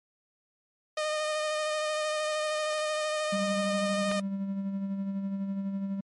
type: tone with vibrato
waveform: sawtooth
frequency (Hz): 613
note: D#5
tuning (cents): -26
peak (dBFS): -24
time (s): 0.97-4.2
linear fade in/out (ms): 5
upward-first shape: sine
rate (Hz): 13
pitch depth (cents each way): 17
type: tone with tremolo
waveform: triangle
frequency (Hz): 196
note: G3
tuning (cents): 0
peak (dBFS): -26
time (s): 3.32-6.01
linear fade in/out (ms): 10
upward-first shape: sine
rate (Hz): 12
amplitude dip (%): 40
type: click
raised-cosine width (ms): 0.3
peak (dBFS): -19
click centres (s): 4.115
effects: low-pass 10000 Hz 12 dB/octave + MP3 48 kbps